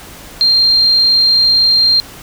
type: tone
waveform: sine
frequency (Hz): 4186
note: C8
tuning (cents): 0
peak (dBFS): -7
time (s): 0.41-2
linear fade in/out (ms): 0
effects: pink hiss -34 dBFS RMS until 2.22 s